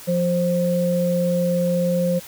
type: tone pair together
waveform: sine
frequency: 175.87 / 527 Hz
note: F3 / C5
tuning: +12 / +12 cents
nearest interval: octave + perfect fifth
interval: 1900 cents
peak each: -20 dBFS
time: 0.07-2.2 s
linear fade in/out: 20 ms
effects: white hiss -40 dBFS RMS until 2.27 s